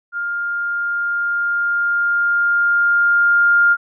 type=tone with level ramp; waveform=sine; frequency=1405 Hz; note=F6; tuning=10 cents sharp; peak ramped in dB=-20 to -9 dBFS; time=0.12-3.77 s; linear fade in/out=50 ms; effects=none